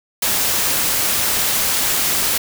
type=noise; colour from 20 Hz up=white; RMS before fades=-18 dBFS; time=0.22-2.38 s; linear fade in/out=5 ms; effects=none